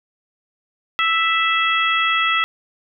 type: harmonic tone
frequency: 659.3 Hz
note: E5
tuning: in tune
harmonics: 2 / 3 / 4 / 5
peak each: -19 / -21 / -22 / -23 dBFS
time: 0.99-2.44 s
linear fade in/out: 0 ms
effects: none